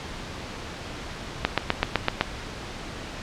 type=click train; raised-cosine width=0.3 ms; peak=-3 dBFS; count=7; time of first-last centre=1.45-2.21 s; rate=7.89 Hz; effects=pink hiss -36 dBFS RMS until 3.22 s + low-pass 5000 Hz 12 dB/octave